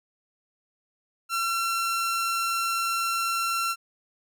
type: tone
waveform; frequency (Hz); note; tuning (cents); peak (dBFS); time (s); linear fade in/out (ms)
sawtooth; 1357; E6; +50; -21; 1.29-3.76; 50
effects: none